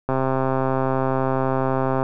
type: click train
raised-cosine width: 1 ms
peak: -8 dBFS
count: 257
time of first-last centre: 0.09-2.029 s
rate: 132 Hz
effects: none